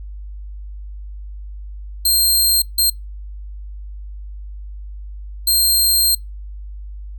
15% pulse tone bursts at uneven times, 4186 Hz, C8, in tune, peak -6 dBFS, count 3, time 2.05-2.62 / 2.78-2.9 / 5.47-6.15 s, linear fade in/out 5 ms, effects noise-tail reverb RT60 0.2 s tail -26 dB re dry + added 50 Hz sine -29 dBFS peak until 7.18 s

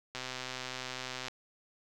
click train, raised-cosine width 0.2 ms, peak -21 dBFS, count 146, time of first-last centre 0.15-1.283 s, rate 128 Hz, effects none

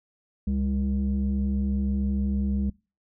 sine tone pair together, 69.29 / 201.6 Hz, C#2 / G3, 0 / +49 cents, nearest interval octave + tritone, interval 1849 cents, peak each -24 / -24 dBFS, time 0.47-2.7 s, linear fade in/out 5 ms, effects noise-tail reverb RT60 0.3 s tail -24 dB re dry + tanh soft clip ceiling -19 dBFS

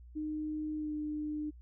sine tone with pitch glide, 306.5 to 301.6 Hz, D#4 to D4, -26 to +46 cents, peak -34 dBFS, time 0.15-1.51 s, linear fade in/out 20 ms, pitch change -28 cents, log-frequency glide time 0.76-0.93 s, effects added 60 Hz sine -50 dBFS peak until 1.61 s

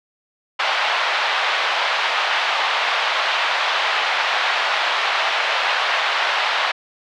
pink band-pass noise, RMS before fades -20 dBFS, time 0.59-6.72 s, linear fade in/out 10 ms, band 720 to 3800 Hz, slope 24 dB/octave, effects none

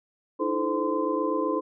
sine tone cluster, 303.3 / 331.2 / 433.8 / 516 / 1031 Hz, D#4 / E4 / A4 / C5 / C6, -44 / +8 / -25 / -24 / -26 cents, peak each -30 dBFS, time 0.39-1.61 s, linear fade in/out 20 ms, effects none

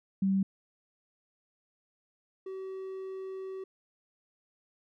sine / triangle tone pair in turn, 193.4 / 381 Hz, G3 / G4, -23 / -49 cents, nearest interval octave, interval 1174 cents, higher second, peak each -24 / -35 dBFS, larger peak first, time 0.22-0.43 / 2.46-3.64 s, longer second, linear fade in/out 5 ms, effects none

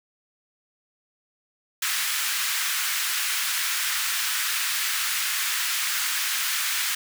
pink high-pass noise, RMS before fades -26 dBFS, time 1.82-6.95 s, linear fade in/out 5 ms, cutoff 1400 Hz, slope 24 dB/octave, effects none

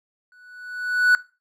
triangle tone with exponential growth, 1480 Hz, F#6, in tune, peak -9 dBFS, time 0.32-1.15 s, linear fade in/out 1 ms, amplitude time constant 180 ms, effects noise-tail reverb RT60 0.3 s tail -19 dB re dry

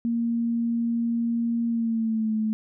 sine tone with pitch glide, 233.1 to 217.5 Hz, A#3 to A3, 0 to -20 cents, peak -22 dBFS, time 0.05-2.53 s, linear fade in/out 0 ms, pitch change -120 cents, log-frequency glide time 1.67-2.33 s, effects none

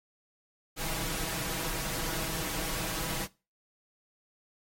pink noise with comb filter, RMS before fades -33 dBFS, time 0.76-3.28 s, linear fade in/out 50 ms, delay 6.2 ms, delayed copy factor +0.8, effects noise-tail reverb RT60 0.3 s tail -21 dB re dry + MP3 64 kbps

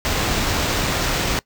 pink noise with sample-and-hold, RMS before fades -21 dBFS, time 0.05-1.39 s, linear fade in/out 0 ms, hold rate 11025 Hz, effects noise-tail reverb RT60 0.1 s tail -21 dB re dry

